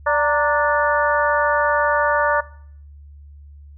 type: harmonic tone with a mistuned harmonic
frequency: 292.7 Hz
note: D4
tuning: 6 cents flat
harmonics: 2 / 3 / 4 / 5 / 6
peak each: -19 / -21 / -22 / -23 / -24 dBFS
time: 0.06-2.41 s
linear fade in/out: 10 ms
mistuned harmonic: 3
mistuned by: +77 cents
effects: noise-tail reverb RT60 0.6 s tail -20 dB re dry + added 72 Hz sine -39 dBFS peak until 3.77 s